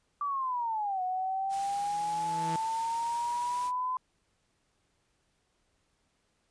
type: linear two-way sweep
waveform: sine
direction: down then up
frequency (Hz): 1170 to 733 to 1021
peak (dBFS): -29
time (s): 0.21-3.97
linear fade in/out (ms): 2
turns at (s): 1.02
type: tone with exponential growth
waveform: sawtooth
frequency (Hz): 163.5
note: E3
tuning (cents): -14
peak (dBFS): -29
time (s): 1.41-2.56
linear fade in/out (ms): 2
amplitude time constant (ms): 250
type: noise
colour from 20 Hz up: white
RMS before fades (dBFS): -45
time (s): 1.49-3.72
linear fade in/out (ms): 50
effects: pink hiss -74 dBFS RMS until 6.5 s + resampled to 22050 Hz